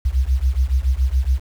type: beating tone pair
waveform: sine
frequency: 61.4 / 68.5 Hz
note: B1 / C#2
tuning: -9 / -20 cents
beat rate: 7.1 Hz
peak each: -18 dBFS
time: 0.05-1.4 s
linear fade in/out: 10 ms
effects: 7-bit